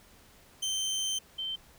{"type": "tone pair in turn", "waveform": ["25% pulse", "sine"], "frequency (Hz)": [3107, 3107], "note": ["G7", "G7"], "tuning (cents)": [-16, -16], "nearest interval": "unison", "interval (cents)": 0, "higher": "neither", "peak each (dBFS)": [-26, -32], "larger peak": "first", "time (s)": [[0.62, 1.19], [1.38, 1.56]], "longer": "first", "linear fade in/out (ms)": 10, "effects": ["pink hiss -58 dBFS RMS until 1.78 s"]}